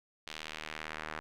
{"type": "tone with band-pass filter sweep", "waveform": "sawtooth", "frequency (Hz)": 77.78, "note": "D#2", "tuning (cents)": 0, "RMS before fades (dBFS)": -43, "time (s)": [0.27, 1.2], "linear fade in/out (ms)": 0, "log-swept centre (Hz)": [3400, 1500], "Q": 1.3, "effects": []}